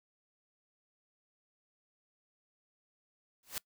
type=noise with exponential growth; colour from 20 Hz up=white; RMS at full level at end=-34 dBFS; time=3.43-3.58 s; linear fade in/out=1 ms; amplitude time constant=32 ms; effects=noise-tail reverb RT60 0.1 s tail -23 dB re dry